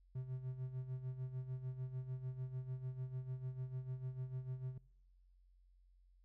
triangle tone with tremolo, 128.8 Hz, C3, 27 cents flat, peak -37 dBFS, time 0.15-4.78 s, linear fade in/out 5 ms, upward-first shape sine, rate 6.7 Hz, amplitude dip 70%, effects noise-tail reverb RT60 0.9 s tail -25 dB re dry + added 45 Hz sine -65 dBFS peak until 6.24 s

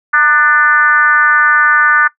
sine tone with frequency modulation, 1486 Hz, F#6, 7 cents sharp, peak -6 dBFS, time 0.13-2.08 s, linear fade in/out 10 ms, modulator 284 Hz, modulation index 1.1, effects noise-tail reverb RT60 0.1 s tail -19 dB re dry

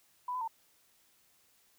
sine tone with pitch steps, 991 / 1009 / 905 Hz, B5 / B5 / A5, +6 / +37 / +48 cents, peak -33 dBFS, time 0.28-0.478 s, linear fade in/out 5 ms, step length 66 ms, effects white hiss -68 dBFS RMS until 1.78 s

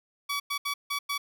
15% pulse tone bursts at uneven times, 1139 Hz, C#6, 47 cents sharp, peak -22 dBFS, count 5, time 0.29-0.4 / 0.5-0.58 / 0.65-0.74 / 0.9-0.99 / 1.09-1.18 s, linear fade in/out 10 ms, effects none

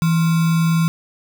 sine tone with sample-and-hold, 164.81 Hz, E3, in tune, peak -13 dBFS, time 0.02-0.88 s, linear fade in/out 0 ms, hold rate 1225 Hz, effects none

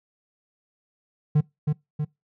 triangle tone with echo, 150.2 Hz, D3, 39 cents sharp, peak -13 dBFS, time 1.35-1.41 s, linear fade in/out 10 ms, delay 320 ms, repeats 2, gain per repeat -4 dB, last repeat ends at 2.05 s, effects noise-tail reverb RT60 0.2 s tail -23 dB re dry

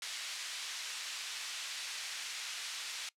pink band-pass noise, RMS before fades -42 dBFS, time 0.02-3.09 s, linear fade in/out 2 ms, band 2400 to 6800 Hz, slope 12 dB/octave, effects noise-tail reverb RT60 0.1 s tail -22 dB re dry + low-pass 12000 Hz 12 dB/octave

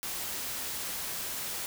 white noise, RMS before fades -36 dBFS, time 0.03-1.66 s, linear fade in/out 0 ms, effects none

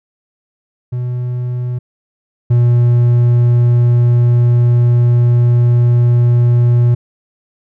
triangle tone pair in turn, 123.47 / 120.44 Hz, B2 / B2, 0 / -43 cents, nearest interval unison, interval 43 cents, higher first, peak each -14 / -5 dBFS, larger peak second, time 0.92-1.79 / 2.5-6.95 s, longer second, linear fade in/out 10 ms, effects none

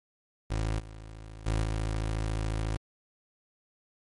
25% pulse tone with level steps, 54 Hz, A1, 32 cents flat, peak -24 / -39 / -22 / -25 dBFS, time 0.5-2.77 s, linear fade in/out 10 ms, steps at 0.79 / 1.46 / 1.63 s, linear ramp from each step 10 ms, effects MP3 48 kbps

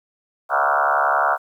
sine tone with frequency modulation, 1046.5 Hz, C6, in tune, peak -15 dBFS, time 0.49-1.38 s, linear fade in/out 50 ms, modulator 71 Hz, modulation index 6, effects 9-bit

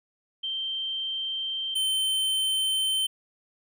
sine / square tone pair in turn, 3136 / 3093 Hz, G7 / G7, 0 / -24 cents, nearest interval unison, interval 24 cents, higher first, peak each -28 / -24 dBFS, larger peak second, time 0.43-1.75 / 1.75-3.07 s, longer neither, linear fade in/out 10 ms, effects none

